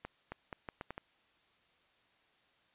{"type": "accelerating click train", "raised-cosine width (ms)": 0.5, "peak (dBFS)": -26, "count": 7, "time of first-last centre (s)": [0.05, 0.979], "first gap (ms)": 270, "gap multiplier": 0.77, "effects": ["white hiss -70 dBFS RMS until 2.74 s", "resampled to 8000 Hz"]}